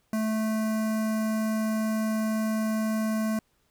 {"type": "tone with notch filter", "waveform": "square", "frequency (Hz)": 218.6, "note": "A3", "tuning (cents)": -11, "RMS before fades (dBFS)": -27, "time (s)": [0.13, 3.39], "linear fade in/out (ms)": 2, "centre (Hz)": 3400, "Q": 0.96, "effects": ["pink hiss -70 dBFS RMS until 3.7 s"]}